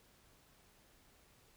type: silence
effects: pink hiss -67 dBFS RMS until 1.56 s